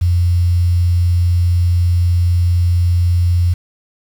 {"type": "tone with quantisation", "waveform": "sine", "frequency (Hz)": 87.6, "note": "F2", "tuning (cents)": 6, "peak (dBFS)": -10, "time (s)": [0.01, 3.54], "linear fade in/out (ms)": 10, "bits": 6, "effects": []}